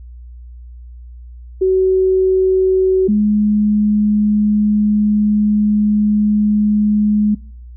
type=tone pair in turn; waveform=sine; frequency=376.1 / 209.7 Hz; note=F#4 / G#3; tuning=+28 / +17 cents; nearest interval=minor seventh; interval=1011 cents; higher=first; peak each=-10 dBFS; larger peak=neither; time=1.61-3.08 / 3.08-7.35 s; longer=second; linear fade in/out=10 ms; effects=noise-tail reverb RT60 0.6 s tail -25 dB re dry + added 60 Hz sine -32 dBFS peak until 7.76 s